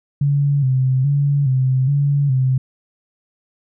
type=tone with vibrato; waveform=sine; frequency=136.2 Hz; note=C#3; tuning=30 cents flat; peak=-13 dBFS; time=0.21-2.58 s; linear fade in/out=5 ms; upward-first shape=square; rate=1.2 Hz; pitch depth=76 cents each way; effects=none